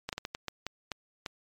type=slowing click train; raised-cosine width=0.2 ms; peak=-17 dBFS; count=9; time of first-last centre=0.09-1.262 s; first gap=38 ms; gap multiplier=1.37; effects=MP3 96 kbps